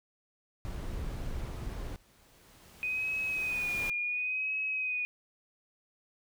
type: noise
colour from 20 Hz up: brown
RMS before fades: -37 dBFS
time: 0.65-1.96 s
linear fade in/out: 0 ms
type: noise with exponential growth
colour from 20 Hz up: pink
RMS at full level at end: -41 dBFS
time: 0.72-3.9 s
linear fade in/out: 2 ms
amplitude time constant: 690 ms
type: tone with vibrato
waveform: sine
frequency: 2489 Hz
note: D#7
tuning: in tune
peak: -30 dBFS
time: 2.83-5.05 s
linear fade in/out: 0 ms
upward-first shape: sine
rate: 0.71 Hz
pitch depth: 48 cents each way
effects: none